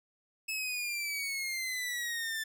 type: exponential sweep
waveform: sawtooth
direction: down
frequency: 2607 to 1760 Hz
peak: -30 dBFS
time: 0.48-2.44 s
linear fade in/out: 10 ms
effects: none